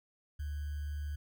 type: tone with sample-and-hold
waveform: sine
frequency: 73.42 Hz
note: D2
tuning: in tune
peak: -35 dBFS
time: 0.39-1.16 s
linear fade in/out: 10 ms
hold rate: 1575 Hz
effects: none